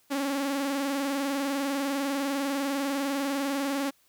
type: tone with vibrato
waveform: sawtooth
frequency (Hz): 277.2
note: C#4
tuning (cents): 0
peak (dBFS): -23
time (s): 0.1-3.91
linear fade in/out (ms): 20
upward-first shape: square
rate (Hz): 20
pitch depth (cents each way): 49
effects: white hiss -65 dBFS RMS until 4.08 s